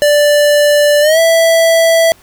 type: tone with pitch glide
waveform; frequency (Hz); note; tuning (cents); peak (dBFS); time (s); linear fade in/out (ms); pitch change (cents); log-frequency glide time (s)
square; 587.3 to 659.2; D5 to E5; 0 to 0; -7; 0.02-2.12; 0; +200; 1.01-1.19
effects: pink hiss -45 dBFS RMS until 2.22 s